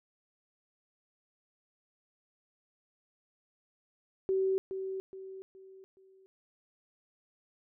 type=tone with echo; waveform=sine; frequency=382.1 Hz; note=G4; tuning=44 cents flat; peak=-26 dBFS; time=4.29-4.58 s; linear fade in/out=0 ms; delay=420 ms; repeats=4; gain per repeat=-8 dB; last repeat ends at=6.26 s; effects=none